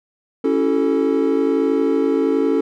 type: chord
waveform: triangle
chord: F# minor seventh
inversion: second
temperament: equal with one note detuned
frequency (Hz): 277.2 / 329.6 / 378.9 / 440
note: C#4 / E4 / F#4 / A4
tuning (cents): 0 / 0 / +41 / 0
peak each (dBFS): -17 / -20 / -22 / -17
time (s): 0.44-2.61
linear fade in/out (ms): 5
effects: none